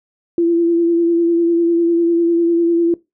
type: tone with vibrato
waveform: sine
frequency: 338.5 Hz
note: E4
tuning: 46 cents sharp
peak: -11 dBFS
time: 0.38-2.94 s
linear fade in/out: 2 ms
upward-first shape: sine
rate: 10 Hz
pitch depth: 24 cents each way
effects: noise-tail reverb RT60 0.2 s tail -20 dB re dry